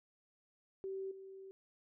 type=tone with level steps; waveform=sine; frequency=385.2 Hz; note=G4; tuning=30 cents flat; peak=-39 / -49 dBFS; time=0.84-1.51 s; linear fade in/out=0 ms; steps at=1.11 s; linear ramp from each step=5 ms; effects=none